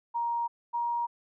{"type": "tone pair in turn", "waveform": "sine", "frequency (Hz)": [940, 946], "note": ["A#5", "A#5"], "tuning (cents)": [14, 25], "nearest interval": "unison", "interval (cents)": 11, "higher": "second", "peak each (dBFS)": -27, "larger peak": "neither", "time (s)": [[0.14, 0.48], [0.73, 1.07]], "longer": "neither", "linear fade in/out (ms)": 20, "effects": []}